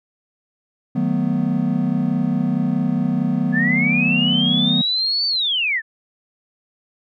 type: chord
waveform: triangle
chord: B dominant seventh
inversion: first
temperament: just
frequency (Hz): 154.34 / 185.21 / 222.2 / 246.9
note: D#3 / F#3 / A3 / B3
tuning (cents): -14 / +2 / +17 / 0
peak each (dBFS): -22 / -20 / -22 / -19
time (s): 0.95-4.82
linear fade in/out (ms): 10
type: linear two-way sweep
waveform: sine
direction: up then down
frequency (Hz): 1697 to 4571 to 1697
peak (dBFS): -17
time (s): 3.52-5.82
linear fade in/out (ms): 50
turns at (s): 5.27
effects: none